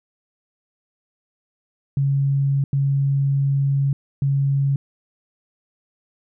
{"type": "tone bursts at uneven times", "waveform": "sine", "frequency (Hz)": 138.59, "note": "C#3", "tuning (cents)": 0, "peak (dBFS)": -16, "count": 3, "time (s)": [[1.97, 2.64], [2.73, 3.93], [4.22, 4.76]], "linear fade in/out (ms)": 2, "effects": []}